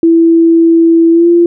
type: tone with pitch glide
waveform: sine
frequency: 331.4 to 343.3 Hz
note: E4 to F4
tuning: +9 to -30 cents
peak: -3 dBFS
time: 0.03-1.46 s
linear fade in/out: 2 ms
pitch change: +61 cents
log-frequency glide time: 1.11-1.28 s
effects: none